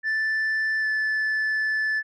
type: tone with pitch glide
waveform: sine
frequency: 1760 to 1742.8 Hz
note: A6 to A6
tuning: 0 to -17 cents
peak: -19 dBFS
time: 0.03-2.03 s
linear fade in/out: 50 ms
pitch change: -17 cents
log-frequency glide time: 0.8-0.86 s
effects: tanh soft clip ceiling -21 dBFS